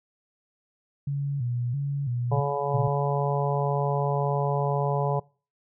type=tone with vibrato; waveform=sine; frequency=130.81 Hz; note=C3; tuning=in tune; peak=-25 dBFS; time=1.07-2.88 s; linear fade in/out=5 ms; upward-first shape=square; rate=1.5 Hz; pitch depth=130 cents each way
type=harmonic tone; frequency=141.9 Hz; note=C#3; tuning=41 cents sharp; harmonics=1 / 3 / 4 / 5 / 6 / 7; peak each=-25 / -30 / -31 / -32 / -33 / -33 dBFS; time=2.31-5.2 s; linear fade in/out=10 ms
effects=noise-tail reverb RT60 0.4 s tail -25 dB re dry